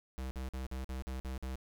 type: tone bursts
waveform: square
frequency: 65 Hz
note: C2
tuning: 11 cents flat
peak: -38 dBFS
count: 8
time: 0.18-1.556 s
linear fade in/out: 0 ms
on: 130 ms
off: 48 ms
effects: none